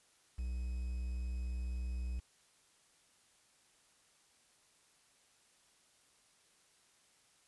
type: tone with quantisation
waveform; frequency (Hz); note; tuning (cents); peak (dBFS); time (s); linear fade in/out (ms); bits
triangle; 61.74; B1; 0; -34; 0.38-2.2; 10; 10
effects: white hiss -69 dBFS RMS until 7.47 s + resampled to 24000 Hz